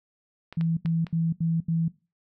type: clicks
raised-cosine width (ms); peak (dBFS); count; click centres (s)
0.3; -24; 4; 0.526 / 0.611 / 0.859 / 1.068
type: tone bursts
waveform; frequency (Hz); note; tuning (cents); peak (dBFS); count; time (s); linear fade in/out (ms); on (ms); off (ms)
sine; 164.81; E3; 0; -22; 5; 0.57-1.882; 5; 200; 78
effects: noise-tail reverb RT60 0.3 s tail -19 dB re dry